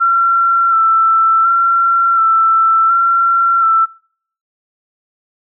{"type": "tone with vibrato", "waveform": "sine", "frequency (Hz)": 1347, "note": "E6", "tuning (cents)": 37, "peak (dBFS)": -8, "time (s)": [0, 3.86], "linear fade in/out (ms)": 20, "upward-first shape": "square", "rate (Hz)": 0.69, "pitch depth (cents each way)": 20, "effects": ["noise-tail reverb RT60 0.6 s tail -25 dB re dry"]}